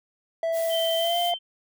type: tone with pitch glide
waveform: triangle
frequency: 659.3 to 696.9 Hz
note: E5 to F5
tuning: 0 to -4 cents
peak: -21 dBFS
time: 0.43-1.34 s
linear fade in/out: 2 ms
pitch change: +96 cents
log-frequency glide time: 0.97-1.19 s
type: noise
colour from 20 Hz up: blue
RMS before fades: -37 dBFS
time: 0.52-1.33 s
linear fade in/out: 50 ms
type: tone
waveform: sine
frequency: 3105 Hz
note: G7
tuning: 17 cents flat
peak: -27 dBFS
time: 0.69-1.39 s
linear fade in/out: 50 ms
effects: none